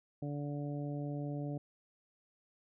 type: harmonic tone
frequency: 144.9 Hz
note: D3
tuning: 23 cents flat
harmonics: 1 / 2 / 3 / 4 / 5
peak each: -38 / -41 / -49 / -47 / -52 dBFS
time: 0.22-1.58 s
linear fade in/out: 5 ms
effects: none